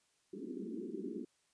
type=band-pass noise; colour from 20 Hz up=white; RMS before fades=-43 dBFS; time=0.33-1.25 s; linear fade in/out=5 ms; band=190 to 410 Hz; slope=96 dB/octave; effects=white hiss -75 dBFS RMS until 1.53 s + resampled to 22050 Hz